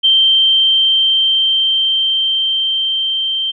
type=tone with level ramp; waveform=sine; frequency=3136 Hz; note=G7; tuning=in tune; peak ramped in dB=-7 to -15 dBFS; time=0.03-3.52 s; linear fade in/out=20 ms; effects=none